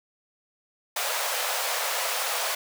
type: high-pass noise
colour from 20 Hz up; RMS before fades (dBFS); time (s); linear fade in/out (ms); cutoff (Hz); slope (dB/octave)
pink; -28; 0.96-2.55; 5; 510; 48
effects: none